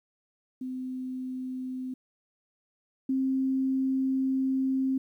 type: tone pair in turn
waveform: sine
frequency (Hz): 256.9 / 264.6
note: C4 / C4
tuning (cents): -32 / +20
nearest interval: minor second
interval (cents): 52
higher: second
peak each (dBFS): -32 / -24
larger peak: second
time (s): 0.61-1.94 / 3.09-4.98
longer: second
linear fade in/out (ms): 5
effects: 11-bit